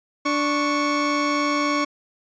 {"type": "tone pair together", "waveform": "30% pulse", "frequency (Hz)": [293, 1108.7], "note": ["D4", "C#6"], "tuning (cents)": [-4, 0], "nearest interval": "octave + major seventh", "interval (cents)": 2304, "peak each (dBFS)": [-20, -20], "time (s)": [0.25, 1.85], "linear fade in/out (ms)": 10, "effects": ["resampled to 16000 Hz"]}